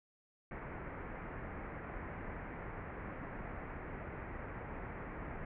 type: low-pass noise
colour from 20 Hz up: pink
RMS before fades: -45 dBFS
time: 0.51-5.45 s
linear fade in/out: 2 ms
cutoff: 2200 Hz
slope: 48 dB/octave
effects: none